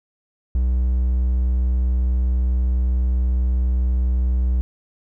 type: tone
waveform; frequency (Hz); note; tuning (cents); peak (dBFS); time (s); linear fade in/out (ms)
triangle; 62.3; B1; +16; -14; 0.55-4.61; 0
effects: none